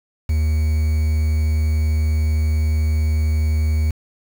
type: tone with quantisation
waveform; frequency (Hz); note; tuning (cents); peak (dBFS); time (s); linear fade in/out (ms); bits
triangle; 77.78; D#2; 0; -13; 0.29-3.91; 5; 6
effects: none